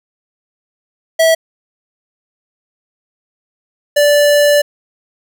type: tone pair in turn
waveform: square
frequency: 651 / 583.8 Hz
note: E5 / D5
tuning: -22 / -10 cents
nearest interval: major second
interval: 188 cents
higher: first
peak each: -8 dBFS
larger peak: neither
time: 1.19-1.35 / 3.96-4.62 s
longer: second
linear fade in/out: 10 ms
effects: none